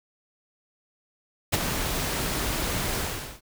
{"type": "noise with ADSR envelope", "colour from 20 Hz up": "pink", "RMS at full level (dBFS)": -20, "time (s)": [1.52, 3.41], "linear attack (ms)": 20, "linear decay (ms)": 22, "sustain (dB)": -8, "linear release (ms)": 440, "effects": []}